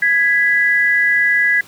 sine tone pair together, 1661.2 / 1982.9 Hz, G#6 / B6, 0 / +6 cents, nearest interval minor third, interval 306 cents, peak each -14 dBFS, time 0.02-1.61 s, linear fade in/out 5 ms, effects pink hiss -42 dBFS RMS until 1.67 s + high-pass 100 Hz 12 dB/octave

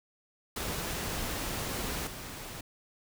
pink noise with level steps, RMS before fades -35 / -42 dBFS, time 0.56-2.61 s, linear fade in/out 5 ms, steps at 2.07 s, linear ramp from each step 2 ms, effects none

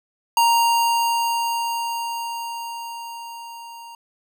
square tone with level ramp, 932.3 Hz, A#5, in tune, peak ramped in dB -14 to -38 dBFS, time 0.37-3.95 s, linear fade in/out 2 ms, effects none

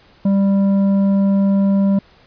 sine tone with tanh clipping, 197 Hz, G3, 9 cents sharp, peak -13 dBFS, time 0.25-1.99 s, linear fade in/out 5 ms, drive 8 dB, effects pink hiss -50 dBFS RMS until 2.26 s + resampled to 11025 Hz

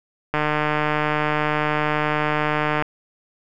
click train, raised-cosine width 0.5 ms, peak -6 dBFS, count 376, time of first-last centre 0.34-2.823 s, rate 151 Hz, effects none

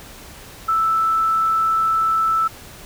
sine tone, 1318.5 Hz, E6, in tune, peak -15 dBFS, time 0.68-2.48 s, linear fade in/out 10 ms, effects pink hiss -40 dBFS RMS until 2.85 s

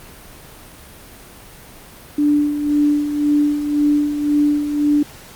sine tone with tremolo, 293.7 Hz, D4, in tune, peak -11 dBFS, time 2.18-5.03 s, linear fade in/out 5 ms, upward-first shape sine, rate 1.9 Hz, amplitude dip 60%, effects pink hiss -40 dBFS RMS until 5.35 s + Opus 32 kbps

